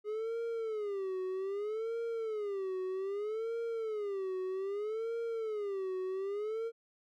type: tone with vibrato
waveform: triangle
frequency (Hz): 415.3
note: G#4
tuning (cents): 0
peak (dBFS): -32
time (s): 0.04-6.72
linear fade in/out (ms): 50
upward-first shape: sine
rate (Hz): 0.63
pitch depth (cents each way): 190
effects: none